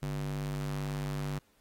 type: tone with high-pass filter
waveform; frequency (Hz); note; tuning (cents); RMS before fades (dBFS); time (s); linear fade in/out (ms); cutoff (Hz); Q
square; 49; G1; 0; -35; 0.02-1.39; 10; 110; 4.1
effects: pink hiss -69 dBFS RMS until 1.6 s + AAC 48 kbps